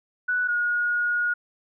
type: tone pair in turn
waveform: sine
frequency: 1480 / 1442 Hz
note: F#6 / F#6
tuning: 0 / -45 cents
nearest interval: unison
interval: 45 cents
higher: first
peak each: -21 dBFS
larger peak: neither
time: 0.28-0.48 / 0.48-1.34 s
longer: second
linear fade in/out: 10 ms
effects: none